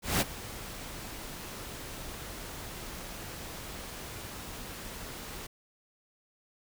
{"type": "noise with ADSR envelope", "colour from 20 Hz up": "pink", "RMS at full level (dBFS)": -25, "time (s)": [0.02, 5.47], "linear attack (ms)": 190, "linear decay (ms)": 24, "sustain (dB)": -17, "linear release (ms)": 9, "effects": []}